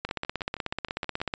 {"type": "two click trains", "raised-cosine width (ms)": 0.3, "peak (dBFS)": [-24, -13], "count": [8, 22], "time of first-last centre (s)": [[0.09, 1.203], [0.05, 1.338]], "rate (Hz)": [6.29, 16.3], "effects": ["resampled to 16000 Hz"]}